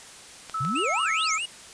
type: clicks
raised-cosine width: 0.2 ms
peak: -20 dBFS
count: 2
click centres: 0.497 / 0.65 s
type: tone with pitch glide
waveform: sine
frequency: 1306 to 1285.8 Hz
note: E6 to E6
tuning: -17 to -43 cents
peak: -26 dBFS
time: 0.54-1.38 s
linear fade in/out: 5 ms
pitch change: -26 cents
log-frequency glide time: 1.1-1.27 s
type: exponential sweep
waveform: sine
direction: up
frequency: 117.3 to 7810 Hz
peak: -27 dBFS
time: 0.6-1.36 s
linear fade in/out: 10 ms
type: tone with vibrato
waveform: square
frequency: 2487 Hz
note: D#7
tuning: 1 cent flat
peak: -28 dBFS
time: 0.75-1.46 s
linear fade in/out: 10 ms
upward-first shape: sine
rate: 4.7 Hz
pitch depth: 260 cents each way
effects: white hiss -45 dBFS RMS until 1.73 s + resampled to 22050 Hz